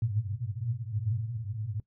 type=band-pass noise; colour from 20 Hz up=white; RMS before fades=-33 dBFS; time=0.02-1.8 s; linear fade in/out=2 ms; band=100 to 120 Hz; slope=96 dB/octave; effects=noise-tail reverb RT60 0.1 s tail -19 dB re dry